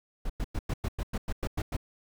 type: noise bursts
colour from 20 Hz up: brown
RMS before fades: -30 dBFS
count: 11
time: 0.25-1.767 s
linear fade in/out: 5 ms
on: 47 ms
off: 100 ms
effects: none